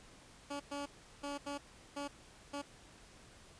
15% pulse tone bursts at uneven times, 285.1 Hz, C#4, 49 cents sharp, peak -33 dBFS, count 6, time 0.5-0.6 / 0.71-0.86 / 1.23-1.38 / 1.46-1.58 / 1.96-2.08 / 2.53-2.62 s, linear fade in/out 10 ms, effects pink hiss -59 dBFS RMS until 3.59 s + resampled to 22050 Hz

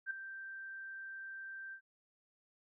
sine tone with ADSR envelope, 1568 Hz, G6, in tune, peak -33 dBFS, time 0.06-1.81 s, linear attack 46 ms, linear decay 6 ms, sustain -11 dB, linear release 83 ms, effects none

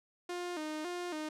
sawtooth tone with vibrato, 330 Hz, E4, 2 cents sharp, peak -33 dBFS, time 0.29-1.29 s, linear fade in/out 5 ms, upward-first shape square, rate 1.8 Hz, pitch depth 120 cents each way, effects low-pass 9000 Hz 12 dB/octave

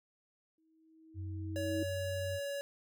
sine tone with exponential growth, 320 Hz, D#4, 49 cents sharp, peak -32 dBFS, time 0.58-1.83 s, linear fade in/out 2 ms, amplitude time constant 270 ms
sine tone with pitch glide, 92.9 to 93.76 Hz, F#2 to F#2, +7 to +23 cents, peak -38 dBFS, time 1.14-2.4 s, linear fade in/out 50 ms, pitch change +16 cents, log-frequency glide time 1.7-1.95 s
square tone, 564 Hz, C#5, 30 cents sharp, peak -37 dBFS, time 1.56-2.61 s, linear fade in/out 0 ms
effects none

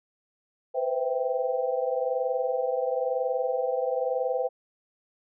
sine chord, C major seventh, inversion third, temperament equal with one note detuned, 493.9 / 514.9 / 659.3 / 784 Hz, B4 / C5 / E5 / G5, 0 / -28 / 0 / 0 cents, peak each -31 / -27 / -33 / -33 dBFS, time 0.74-4.49 s, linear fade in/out 20 ms, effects none

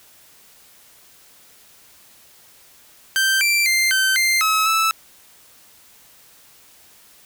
sawtooth tone with pitch steps, 1562 / 2351 / 2093 / 1543 / 2094 / 1286 / 1312 Hz, G6 / D7 / C7 / G6 / C7 / E6 / E6, -7 / +1 / 0 / -28 / +1 / -43 / -9 cents, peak -12 dBFS, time 3.16-4.91 s, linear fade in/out 0 ms, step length 250 ms, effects white hiss -50 dBFS RMS until 7.25 s

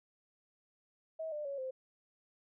sine tone with pitch steps, 641 / 598.1 / 558 / 520.7 Hz, E5 / D5 / C#5 / C5, -49 / +31 / +11 / -8 cents, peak -37 dBFS, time 1.19-1.71 s, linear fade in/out 10 ms, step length 130 ms, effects none

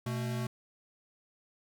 square tone pair together, 123.47 / 222.7 Hz, B2 / A3, 0 / +21 cents, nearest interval minor seventh, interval 1021 cents, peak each -34 / -39 dBFS, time 0.06-0.47 s, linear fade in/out 5 ms, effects none

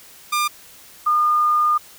sawtooth / sine tone pair in turn, 1200 / 1215.3 Hz, D6 / D#6, +37 / -41 cents, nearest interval unison, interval 22 cents, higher second, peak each -14 dBFS, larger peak neither, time 0.32-0.48 / 1.06-1.78 s, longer second, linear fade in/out 10 ms, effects white hiss -45 dBFS RMS until 1.98 s

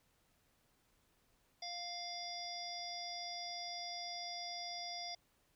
harmonic tone, 699 Hz, F5, 1 cent sharp, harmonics 1 / 3 / 5 / 7 / 8, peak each -47 / -52 / -51 / -46 / -50 dBFS, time 1.62-5.15 s, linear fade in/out 5 ms, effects pink hiss -75 dBFS RMS until 5.55 s

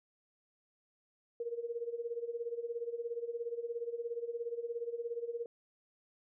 sine tone with tremolo, 470 Hz, A#4, 14 cents sharp, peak -33 dBFS, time 1.4-5.46 s, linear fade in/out 2 ms, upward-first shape sine, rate 17 Hz, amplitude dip 80%, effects none

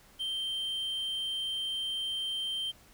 triangle tone, 3136 Hz, G7, in tune, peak -30 dBFS, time 0.19-2.72 s, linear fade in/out 20 ms, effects pink hiss -59 dBFS RMS until 2.93 s

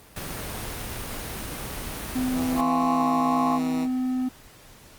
pink noise, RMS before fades -33 dBFS, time 0.16-2.61 s, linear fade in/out 5 ms
triangle tone, 255.3 Hz, C4, 42 cents flat, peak -21 dBFS, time 2.15-4.29 s, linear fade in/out 10 ms
10% pulse tone with pitch glide, 164.81 to 160.49 Hz, E3 to E3, 0 to -46 cents, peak -24 dBFS, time 2.33-3.88 s, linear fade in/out 50 ms, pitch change -46 cents, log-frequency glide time 2.97-3.03 s
sine chord, Db major seventh, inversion first, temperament equal, 698.5 / 830.6 / 1046.5 / 1108.7 Hz, F5 / Ab5 / C6 / Db6, 0 / 0 / 0 / 0 cents, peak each -28 dBFS, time 2.55-3.6 s, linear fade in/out 50 ms
effects pink hiss -50 dBFS RMS until 4.98 s + Opus 32 kbps

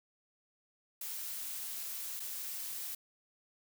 blue noise with dropouts, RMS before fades -41 dBFS, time 1.01-2.95 s, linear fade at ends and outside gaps 5 ms, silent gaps 2.197-2.201 s, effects none

